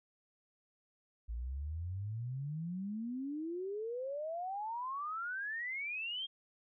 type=exponential sweep; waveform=sine; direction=up; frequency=54.6 to 3252 Hz; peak=-37 dBFS; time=1.28-6.27 s; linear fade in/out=20 ms; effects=none